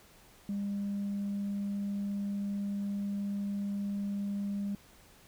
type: tone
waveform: sine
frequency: 201.1 Hz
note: G3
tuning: 44 cents sharp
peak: -30 dBFS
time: 0.49-4.75 s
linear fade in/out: 2 ms
effects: tanh soft clip ceiling -29 dBFS + pink hiss -59 dBFS RMS until 5.27 s